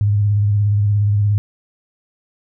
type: tone with vibrato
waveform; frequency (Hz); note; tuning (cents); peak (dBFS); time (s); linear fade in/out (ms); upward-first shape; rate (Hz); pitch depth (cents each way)
sine; 103; G#2; -14; -12; 0.01-1.38; 0; square; 17; 30
effects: none